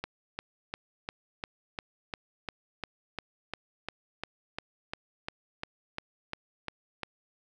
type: click train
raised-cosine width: 0.3 ms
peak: -18 dBFS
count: 21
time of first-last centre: 0.04-7.033 s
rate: 2.86 Hz
effects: none